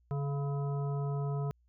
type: harmonic tone with a mistuned harmonic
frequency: 141.9 Hz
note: C#3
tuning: 41 cents sharp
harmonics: 1 / 3 / 5 / 7 / 9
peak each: -31 / -41 / -45 / -48 / -50 dBFS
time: 0.11-1.51 s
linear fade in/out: 0 ms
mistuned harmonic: 5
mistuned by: -42 cents
effects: added 60 Hz sine -65 dBFS peak until 1.68 s

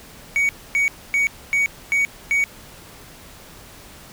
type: tone bursts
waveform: triangle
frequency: 2245 Hz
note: C#7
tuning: 21 cents sharp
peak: -14 dBFS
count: 6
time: 0.36-2.44 s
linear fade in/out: 0 ms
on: 130 ms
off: 260 ms
effects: pink hiss -43 dBFS RMS until 4.12 s

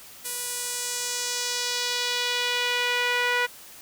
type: tone with band-pass filter sweep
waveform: sawtooth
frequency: 488.8 Hz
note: B4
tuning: 18 cents flat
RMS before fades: -27 dBFS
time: 0.24-3.47 s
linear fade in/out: 20 ms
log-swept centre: 11000 to 1900 Hz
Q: 1.4
effects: white hiss -46 dBFS RMS until 3.81 s

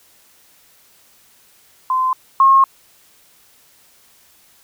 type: tone pair in turn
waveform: sine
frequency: 1033 / 1079.2 Hz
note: C6 / C#6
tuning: -22 / -47 cents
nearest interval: minor second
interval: 75 cents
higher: second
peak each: -14 / -7 dBFS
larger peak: second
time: 1.9-2.13 / 2.4-2.64 s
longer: second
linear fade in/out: 2 ms
effects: white hiss -52 dBFS RMS until 4.63 s

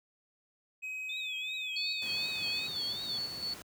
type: tone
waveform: triangle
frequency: 2532 Hz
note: D#7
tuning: 30 cents sharp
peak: -35 dBFS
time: 0.82-2.68 s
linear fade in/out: 20 ms
type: tone with vibrato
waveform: sine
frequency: 3520 Hz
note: A7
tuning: in tune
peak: -39 dBFS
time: 1.09-3.18 s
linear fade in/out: 5 ms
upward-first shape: triangle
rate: 2.7 Hz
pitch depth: 160 cents each way
type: tone with tremolo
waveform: sine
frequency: 4435 Hz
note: C#8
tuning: in tune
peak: -33 dBFS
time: 1.76-3.54 s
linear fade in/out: 5 ms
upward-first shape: square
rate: 3 Hz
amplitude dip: 50%
type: noise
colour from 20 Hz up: pink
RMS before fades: -47 dBFS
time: 2.02-3.62 s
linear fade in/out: 0 ms
effects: high-pass 100 Hz 12 dB/octave

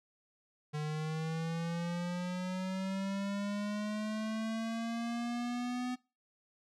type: linear sweep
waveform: square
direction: up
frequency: 149.8 to 251 Hz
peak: -35 dBFS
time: 0.73-5.96 s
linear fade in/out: 20 ms
effects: noise-tail reverb RT60 0.3 s tail -23 dB re dry + low-pass 7000 Hz 12 dB/octave

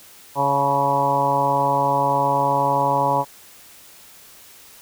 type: harmonic tone with a mistuned harmonic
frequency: 139.4 Hz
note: C#3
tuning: 10 cents sharp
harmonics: 1 / 2 / 3 / 4 / 5 / 6 / 7 / 8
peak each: -28 / -30 / -31 / -24 / -27 / -22 / -20 / -30 dBFS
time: 0.35-3.25 s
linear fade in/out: 50 ms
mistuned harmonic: 6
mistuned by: +40 cents
effects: white hiss -46 dBFS RMS until 4.81 s

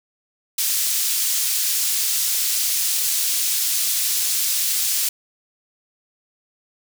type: high-pass noise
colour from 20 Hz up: pink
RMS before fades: -21 dBFS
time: 0.58-5.09 s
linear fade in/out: 5 ms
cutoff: 5100 Hz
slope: 12 dB/octave
effects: none

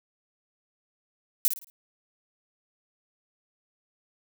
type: noise with echo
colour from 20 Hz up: violet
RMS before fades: -21 dBFS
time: 1.45-1.48 s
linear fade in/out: 0 ms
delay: 55 ms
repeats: 4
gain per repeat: -9 dB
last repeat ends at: 1.7 s
effects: none

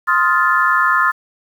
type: chord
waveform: sine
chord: F dominant seventh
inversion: second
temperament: just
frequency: 1047.7 / 1257.2 / 1396.9 / 1746.1 Hz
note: C6 / Eb6 / F6 / A6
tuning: +2 / +18 / 0 / -14 cents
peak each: -17 dBFS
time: 0.07-1.12 s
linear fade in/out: 20 ms
effects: 7-bit

